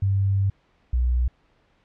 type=tone pair in turn; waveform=sine; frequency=98 / 61.29 Hz; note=G2 / B1; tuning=0 / -13 cents; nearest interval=minor sixth; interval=813 cents; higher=first; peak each=-18 dBFS; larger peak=neither; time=0.02-0.5 / 0.93-1.28 s; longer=first; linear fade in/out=5 ms; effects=pink hiss -63 dBFS RMS until 1.84 s + low-pass 3000 Hz 12 dB/octave